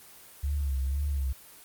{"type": "tone with vibrato", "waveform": "sine", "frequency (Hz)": 69.3, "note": "C#2", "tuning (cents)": 0, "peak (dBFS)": -26, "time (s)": [0.43, 1.33], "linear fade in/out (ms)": 10, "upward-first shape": "sine", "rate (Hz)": 2, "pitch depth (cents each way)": 80, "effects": ["white hiss -51 dBFS RMS until 1.64 s", "Opus 24 kbps"]}